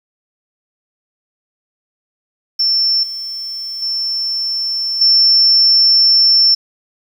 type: tone with level steps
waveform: sine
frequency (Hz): 5380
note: E8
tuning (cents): +34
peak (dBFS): -11 / -22 / -16 / -7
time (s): 2.59-6.55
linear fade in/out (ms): 10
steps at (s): 3.03 / 3.82 / 5.01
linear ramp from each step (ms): 5
effects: 7-bit